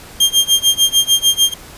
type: tone with tremolo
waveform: sawtooth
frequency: 3200 Hz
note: G7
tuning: 35 cents sharp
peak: -4 dBFS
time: 0.2-1.54 s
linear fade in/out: 5 ms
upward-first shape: sine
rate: 6.7 Hz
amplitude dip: 95%
effects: pink hiss -37 dBFS RMS until 1.77 s + resampled to 32000 Hz